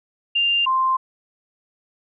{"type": "tone pair in turn", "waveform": "sine", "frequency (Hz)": [2794, 1046.6], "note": ["F7", "C6"], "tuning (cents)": [0, 0], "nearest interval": "octave + perfect fourth", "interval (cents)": 1700, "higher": "first", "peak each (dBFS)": -16, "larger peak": "neither", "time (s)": [[0.35, 0.66], [0.66, 0.97]], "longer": "neither", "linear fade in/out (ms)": 10, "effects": []}